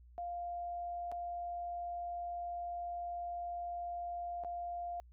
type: tone with dropouts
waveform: sine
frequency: 698.5 Hz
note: F5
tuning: in tune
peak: -38 dBFS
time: 0.18-5 s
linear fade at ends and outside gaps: 0 ms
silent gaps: 1.116-1.122 / 4.437-4.447 s
effects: added 60 Hz sine -56 dBFS peak until 5.12 s